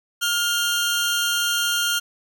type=tone pair together; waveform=sawtooth; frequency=1408 / 3161 Hz; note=F6 / G7; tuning=+14 / +14 cents; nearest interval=octave + major second; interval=1400 cents; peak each=-18 / -21 dBFS; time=0.21-2 s; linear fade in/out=20 ms; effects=none